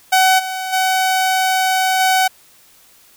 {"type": "tone with level steps", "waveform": "sawtooth", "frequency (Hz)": 753, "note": "F#5", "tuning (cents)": 30, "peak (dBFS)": [-6, -18, -10, -8], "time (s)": [0.12, 2.28], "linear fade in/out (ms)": 10, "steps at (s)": [0.38, 0.72, 1.99], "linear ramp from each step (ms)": 20, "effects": ["white hiss -49 dBFS RMS until 3.16 s"]}